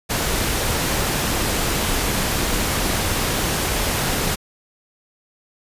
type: noise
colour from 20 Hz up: pink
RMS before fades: -21 dBFS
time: 0.09-4.36 s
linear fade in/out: 20 ms
effects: resampled to 32000 Hz